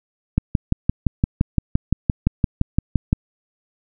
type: click train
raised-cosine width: 5 ms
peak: -3 dBFS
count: 17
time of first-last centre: 0.38-3.129 s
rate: 5.82 Hz
effects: none